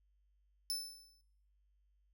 sawtooth tone with exponential decay, 5274 Hz, E8, in tune, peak -31 dBFS, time 0.7-1.21 s, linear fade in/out 0 ms, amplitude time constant 110 ms, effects noise-tail reverb RT60 0.8 s tail -22 dB re dry + added 50 Hz sine -70 dBFS peak until 2.13 s

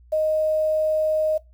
sine tone with quantisation, 622.3 Hz, D#5, in tune, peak -18 dBFS, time 0.12-1.38 s, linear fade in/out 10 ms, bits 8, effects noise-tail reverb RT60 0.2 s tail -20 dB re dry + added 60 Hz sine -48 dBFS peak until 1.53 s

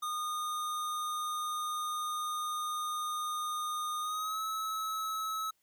square tone with pitch glide, 1226 to 1293.7 Hz, D#6 to E6, -26 to -33 cents, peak -34 dBFS, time 0.02-5.51 s, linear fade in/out 10 ms, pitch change +93 cents, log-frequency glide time 4.01-4.41 s, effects white hiss -75 dBFS RMS until 5.62 s

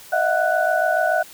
sine tone cluster, 622 / 669 / 736 / 1483 Hz, D#5 / E5 / F#5 / F#6, -1 / +25 / -9 / +4 cents, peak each -22 dBFS, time 0.12-1.23 s, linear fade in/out 10 ms, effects white hiss -43 dBFS RMS until 1.33 s

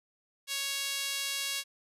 sawtooth tone with high-pass filter, 554.4 Hz, C#5, in tune, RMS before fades -34 dBFS, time 0.47-1.64 s, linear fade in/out 50 ms, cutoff 3100 Hz, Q 1.1, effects resampled to 32000 Hz

